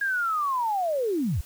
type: linear sweep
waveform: sine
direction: down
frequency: 1647 to 53.7 Hz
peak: -23 dBFS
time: 0.01-1.41 s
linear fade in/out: 5 ms
effects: white hiss -50 dBFS RMS until 1.45 s